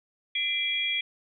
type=tone cluster; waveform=sine; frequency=2041 / 2367 / 3315 Hz; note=C7 / D7 / G#7; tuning=-44 / +13 / -4 cents; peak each=-35 / -29 / -28 dBFS; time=0.35-1.01 s; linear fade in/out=5 ms; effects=none